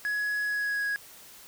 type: tone with pitch glide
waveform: triangle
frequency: 1680 to 1657.8 Hz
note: G#6 to G#6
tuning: +19 to -4 cents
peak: -25 dBFS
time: 0.05-0.96 s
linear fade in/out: 0 ms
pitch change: -23 cents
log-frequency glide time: 0.45-0.85 s
effects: white hiss -50 dBFS RMS until 1.47 s